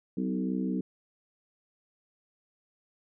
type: harmonic tone with a mistuned harmonic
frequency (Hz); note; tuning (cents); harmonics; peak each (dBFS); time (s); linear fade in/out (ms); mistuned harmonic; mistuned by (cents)
63.2; B1; +41; 3 / 4 / 5 / 6 / 7; -31 / -32 / -35 / -44 / -42; 0.17-0.81; 5; 4; +18
effects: none